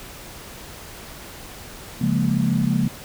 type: chord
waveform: sine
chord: Bb minor seventh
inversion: first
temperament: equal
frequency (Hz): 138.59 / 174.61 / 207.7 / 233.1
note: Db3 / F3 / Ab3 / Bb3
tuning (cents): 0 / 0 / 0 / 0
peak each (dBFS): -23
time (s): 2.01-2.88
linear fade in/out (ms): 5
effects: pink hiss -39 dBFS RMS until 3.04 s